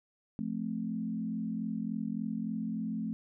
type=chord; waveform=sine; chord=F major; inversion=none; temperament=equal with one note detuned; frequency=174.61 / 218.4 / 261.6 Hz; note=F3 / A3 / C4; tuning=0 / -13 / 0 cents; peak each=-39 / -34 / -39 dBFS; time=0.39-3.13 s; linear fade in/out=0 ms; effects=none